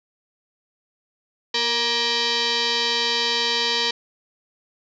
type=tone with frequency modulation; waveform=sine; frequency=466.2 Hz; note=A#4; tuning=in tune; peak=-19 dBFS; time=1.54-3.91 s; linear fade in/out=5 ms; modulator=707 Hz; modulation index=6.7; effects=none